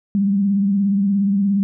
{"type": "tone with vibrato", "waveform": "sine", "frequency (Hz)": 198.8, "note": "G3", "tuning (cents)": 25, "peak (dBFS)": -14, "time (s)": [0.15, 1.63], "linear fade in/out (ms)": 0, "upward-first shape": "triangle", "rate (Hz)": 17, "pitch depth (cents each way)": 65, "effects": []}